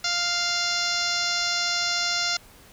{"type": "harmonic tone with a mistuned harmonic", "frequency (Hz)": 698.5, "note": "F5", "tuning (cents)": 0, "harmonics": [1, 2, 3, 4, 5, 6, 7, 8, 9, 10], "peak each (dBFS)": [-35, -30, -32, -35, -33, -30, -31, -30, -36, -36], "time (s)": [0.04, 2.37], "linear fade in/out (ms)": 5, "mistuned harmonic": 8, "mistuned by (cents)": -19, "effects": ["pink hiss -51 dBFS RMS until 2.72 s"]}